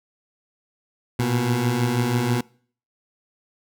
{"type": "beating tone pair", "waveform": "20% pulse", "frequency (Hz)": [116.54, 122.74], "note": ["A#2", "B2"], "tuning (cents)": [0, -10], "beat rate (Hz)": 6.2, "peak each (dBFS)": [-21, -16], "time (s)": [1.19, 2.41], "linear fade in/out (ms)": 5, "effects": ["noise-tail reverb RT60 0.5 s tail -24 dB re dry"]}